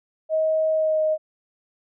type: tone with pitch glide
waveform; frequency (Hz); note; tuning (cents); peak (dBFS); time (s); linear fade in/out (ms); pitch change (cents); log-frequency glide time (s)
sine; 632 to 623.3; D#5 to D#5; +27 to +3; -18; 0.29-1.18; 50; -24; 0.71-1.02
effects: none